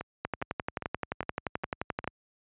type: two click trains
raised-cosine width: 0.5 ms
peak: -15 / -21 dBFS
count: 22 / 6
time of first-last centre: 0.25-2.076 / 0.01-2.043 s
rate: 11.5 / 2.46 Hz
effects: high-pass 60 Hz 12 dB/octave + resampled to 8000 Hz